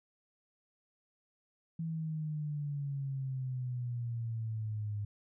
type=exponential sweep; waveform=sine; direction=down; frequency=164.81 to 102.6 Hz; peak=-34 dBFS; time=1.79-5.05 s; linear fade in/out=5 ms; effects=none